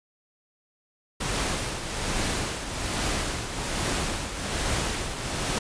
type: noise with tremolo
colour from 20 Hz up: pink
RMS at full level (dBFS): -26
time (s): 1.2-5.59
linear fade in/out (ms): 10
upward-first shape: triangle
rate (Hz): 1.2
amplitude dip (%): 60
effects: resampled to 22050 Hz